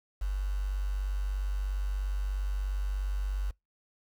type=tone with quantisation; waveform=sine; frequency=48.47 Hz; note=G1; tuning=19 cents flat; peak=-28 dBFS; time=0.21-3.51 s; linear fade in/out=10 ms; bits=8; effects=noise-tail reverb RT60 0.2 s tail -26 dB re dry